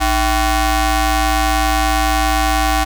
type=ring-modulated tone; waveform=sawtooth; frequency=359 Hz; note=F4; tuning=48 cents sharp; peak=-6 dBFS; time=0-2.85 s; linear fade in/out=20 ms; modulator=414 Hz; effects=none